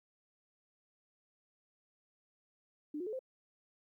sine tone with pitch steps, 298.6 / 359.2 / 432.2 / 519.9 Hz, D4 / F4 / A4 / C5, +29 / +49 / -31 / -11 cents, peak -37 dBFS, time 2.94-3.192 s, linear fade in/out 5 ms, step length 63 ms, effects 13-bit

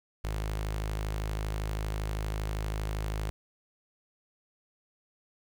sawtooth tone with notch filter, 52.6 Hz, G#1, 23 cents sharp, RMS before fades -33 dBFS, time 0.24-3.3 s, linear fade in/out 0 ms, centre 240 Hz, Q 1.6, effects 10-bit

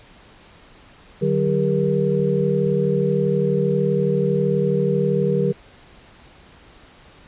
sine tone cluster, 150.7 / 189.1 / 401.5 / 473.9 Hz, D3 / F#3 / G4 / A#4, +45 / +38 / +41 / +28 cents, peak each -22 dBFS, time 1.21-5.53 s, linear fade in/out 20 ms, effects pink hiss -48 dBFS RMS until 7.27 s + resampled to 8000 Hz

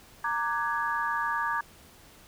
sine tone cluster, 927 / 1175 / 1500 / 1667 Hz, A#5 / D6 / F#6 / G#6, -10 / +1 / +23 / +6 cents, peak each -31 / -31 / -39 / -31 dBFS, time 0.24-1.61 s, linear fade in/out 5 ms, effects pink hiss -54 dBFS RMS until 2.27 s

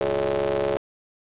30% pulse ring-modulated tone, 68.7 Hz, C#2, 15 cents flat, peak -16 dBFS, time 0.01-0.77 s, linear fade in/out 0 ms, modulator 493 Hz, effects resampled to 8000 Hz + 8-bit

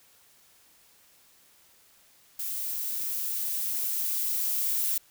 violet noise with level ramp, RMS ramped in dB -33 to -27 dBFS, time 2.39-4.98 s, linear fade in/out 5 ms, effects white hiss -60 dBFS RMS until 5.1 s

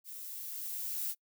violet noise with level ramp, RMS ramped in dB -46 to -35 dBFS, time 0.04-1.15 s, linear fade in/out 50 ms, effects noise-tail reverb RT60 0.1 s tail -25 dB re dry

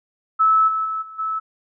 sine tone with level steps, 1304 Hz, E6, 19 cents flat, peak -12 / -19 / -22 / -35 / -21 dBFS, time 0.39-1.4 s, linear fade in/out 20 ms, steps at 0.67 / 0.84 / 1.01 / 1.18 s, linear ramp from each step 20 ms, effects none

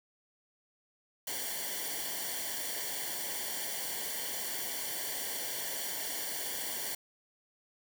white noise with comb filter, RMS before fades -37 dBFS, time 1.27-6.95 s, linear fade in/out 5 ms, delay 0.78 ms, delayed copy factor -0.8, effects none

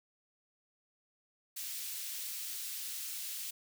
white high-pass noise, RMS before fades -41 dBFS, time 1.56-3.51 s, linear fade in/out 10 ms, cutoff 2700 Hz, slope 12 dB/octave, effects none

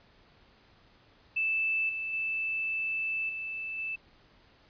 sine tone with level steps, 2637 Hz, E7, in tune, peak -26 / -32 / -29 / -34 / -32 dBFS, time 1.36-3.96 s, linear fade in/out 10 ms, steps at 1.89 / 2.13 / 3.29 / 3.78 s, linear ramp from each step 5 ms, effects pink hiss -61 dBFS RMS until 4.69 s + resampled to 11025 Hz

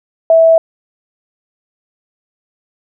sine tone, 654 Hz, E5, 14 cents flat, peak -4 dBFS, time 0.3-0.58 s, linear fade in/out 2 ms, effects none

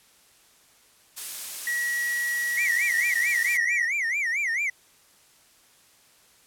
blue noise, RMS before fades -32 dBFS, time 1.16-3.58 s, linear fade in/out 20 ms
triangle tone, 1920 Hz, B6, 49 cents flat, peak -23 dBFS, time 1.67-3.85 s, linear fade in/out 2 ms
triangle tone with vibrato, 2080 Hz, C7, 11 cents flat, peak -22 dBFS, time 2.57-4.7 s, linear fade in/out 5 ms, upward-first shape sine, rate 4.5 Hz, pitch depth 240 cents each way
effects white hiss -58 dBFS RMS until 6.46 s + low-pass 12000 Hz 12 dB/octave

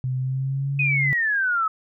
sine tone with pitch glide, 128.7 to 139.54 Hz, C3 to C#3, -28 to +12 cents, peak -22 dBFS, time 0.04-1.13 s, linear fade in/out 0 ms, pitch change +140 cents, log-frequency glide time 0.17-0.72 s
sine exponential sweep, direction down, 2535 to 1273 Hz, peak -19 dBFS, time 0.79-1.68 s, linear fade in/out 5 ms
effects none

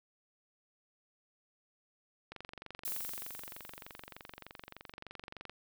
click train, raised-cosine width 0.3 ms, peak -29 dBFS, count 75, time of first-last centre 2.32-5.496 s, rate 23.3 Hz
violet noise with exponential decay, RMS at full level -37 dBFS, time 2.85-4.92 s, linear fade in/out 2 ms, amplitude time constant 450 ms
effects none

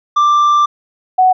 triangle / sine tone pair in turn, 1180 / 743.4 Hz, D6 / F#5, +8 / +8 cents, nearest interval minor sixth, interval 800 cents, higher first, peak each -6 dBFS, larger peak neither, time 0.16-0.66 / 1.18-1.33 s, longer first, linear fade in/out 10 ms, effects resampled to 16000 Hz

